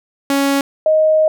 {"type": "tone pair in turn", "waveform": ["sawtooth", "sine"], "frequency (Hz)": [277.7, 625.1], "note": ["C#4", "D#5"], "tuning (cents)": [3, 8], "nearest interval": "octave + major second", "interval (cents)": 1405, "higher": "second", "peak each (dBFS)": -9, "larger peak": "neither", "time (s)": [[0.3, 0.61], [0.86, 1.28]], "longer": "second", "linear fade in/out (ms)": 2, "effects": []}